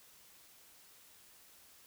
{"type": "silence", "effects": ["white hiss -61 dBFS RMS until 1.86 s"]}